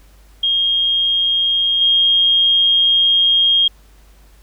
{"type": "tone with level steps", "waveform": "sine", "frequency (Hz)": 3239, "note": "G#7", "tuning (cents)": -44, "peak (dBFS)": [-13, -10], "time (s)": [0.43, 3.68], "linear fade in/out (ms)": 5, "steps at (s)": 1.81, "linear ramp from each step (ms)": 5, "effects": ["added 50 Hz sine -44 dBFS peak until 4.42 s", "pink hiss -53 dBFS RMS until 4.42 s"]}